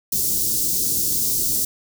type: band-stop noise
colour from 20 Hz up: white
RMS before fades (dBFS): -21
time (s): 0.12-1.65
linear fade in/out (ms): 5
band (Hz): 390 to 5100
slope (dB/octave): 24
effects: none